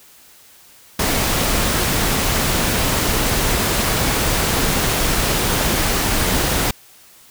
pink noise, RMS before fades -18 dBFS, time 0.99-6.71 s, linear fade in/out 5 ms, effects white hiss -47 dBFS RMS until 7.3 s

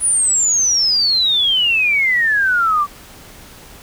sine exponential sweep, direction down, 9956 to 1140 Hz, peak -12 dBFS, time 0-2.87 s, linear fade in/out 50 ms, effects pink hiss -40 dBFS RMS until 3.82 s

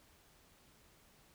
silence, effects pink hiss -66 dBFS RMS until 1.34 s

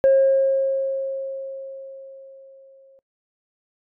sine tone with exponential decay, 539 Hz, C#5, 49 cents flat, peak -9 dBFS, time 0.04-2.99 s, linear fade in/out 0 ms, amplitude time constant 640 ms, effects noise-tail reverb RT60 0.1 s tail -24 dB re dry + tanh soft clip ceiling -9 dBFS

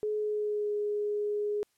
sine tone with pitch glide, 424.5 to 415.8 Hz, G#4 to G#4, +38 to +2 cents, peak -28 dBFS, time 0.03-1.63 s, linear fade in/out 0 ms, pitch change -36 cents, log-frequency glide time 0.16-0.72 s, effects white hiss -73 dBFS RMS until 1.77 s + low-pass 12000 Hz 12 dB/octave

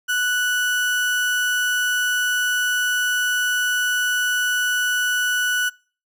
35% pulse tone, 1480 Hz, F#6, in tune, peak -17 dBFS, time 0.08-5.7 s, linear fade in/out 20 ms, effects noise-tail reverb RT60 0.4 s tail -25 dB re dry

